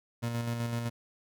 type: tone with tremolo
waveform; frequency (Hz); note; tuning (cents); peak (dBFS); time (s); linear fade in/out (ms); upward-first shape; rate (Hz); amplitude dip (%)
30% pulse; 117.7; A#2; +17; -27; 0.22-0.9; 20; square; 7.9; 35
effects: none